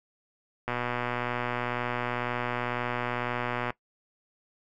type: click train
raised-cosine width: 0.5 ms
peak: -15 dBFS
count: 370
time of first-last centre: 0.68-3.705 s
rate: 122 Hz
effects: noise-tail reverb RT60 0.1 s tail -19 dB re dry